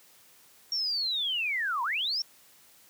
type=linear two-way sweep; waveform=sine; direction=down then up; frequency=5588 to 917 to 5588 Hz; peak=-27 dBFS; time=0.72-2.22 s; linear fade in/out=2 ms; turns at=1.83 s; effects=white hiss -58 dBFS RMS until 2.89 s + high-pass 100 Hz 12 dB/octave